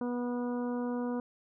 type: harmonic tone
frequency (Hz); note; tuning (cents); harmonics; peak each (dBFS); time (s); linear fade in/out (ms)
244; B3; -21; 1 / 2 / 3 / 4 / 5 / 6; -32 / -37 / -46 / -44 / -50 / -52; 0.01-1.2; 2
effects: none